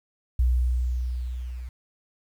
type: tone with level ramp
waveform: sine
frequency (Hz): 61.74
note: B1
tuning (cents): 0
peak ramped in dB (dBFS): -16 to -33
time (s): 0.39-1.69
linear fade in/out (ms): 5
effects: tanh soft clip ceiling -13 dBFS + 9-bit